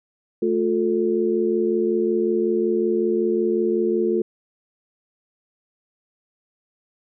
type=tone cluster; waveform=sine; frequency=218.5 / 357 / 442.4 Hz; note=A3 / F4 / A4; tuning=-12 / +38 / +9 cents; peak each=-25 / -20 / -23 dBFS; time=0.42-4.22 s; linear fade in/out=5 ms; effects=none